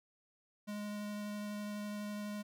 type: tone with vibrato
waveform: square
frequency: 207.7 Hz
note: G#3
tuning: in tune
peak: -40 dBFS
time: 0.67-2.43 s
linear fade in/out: 20 ms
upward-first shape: sine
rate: 12 Hz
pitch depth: 8 cents each way
effects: none